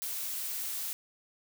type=noise; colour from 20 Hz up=blue; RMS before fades=-36 dBFS; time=0.02-0.93 s; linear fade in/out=0 ms; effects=none